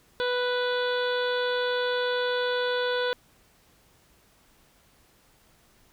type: harmonic tone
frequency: 493.9 Hz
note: B4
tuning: in tune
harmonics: 1 / 2 / 3 / 4 / 5 / 6 / 7 / 8 / 9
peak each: -26 / -34 / -31 / -44 / -44 / -44 / -35 / -40 / -46 dBFS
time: 0.2-3.13 s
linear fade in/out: 0 ms
effects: pink hiss -61 dBFS RMS until 5.92 s